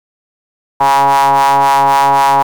square ring-modulated tone, 69.3 Hz, C#2, in tune, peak -5 dBFS, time 0.8-2.43 s, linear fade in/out 10 ms, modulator 899 Hz, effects 7-bit

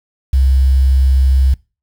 sine tone with quantisation, 66.3 Hz, C2, 23 cents sharp, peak -8 dBFS, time 0.33-1.54 s, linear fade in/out 5 ms, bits 6, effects noise-tail reverb RT60 0.3 s tail -23 dB re dry

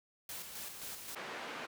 white noise with tremolo, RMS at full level -44 dBFS, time 0.29-1.15 s, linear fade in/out 2 ms, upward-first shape square, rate 3.8 Hz, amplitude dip 40%
white band-pass noise, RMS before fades -44 dBFS, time 1.15-1.67 s, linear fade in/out 20 ms, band 220 to 2000 Hz, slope 12 dB/octave
effects none

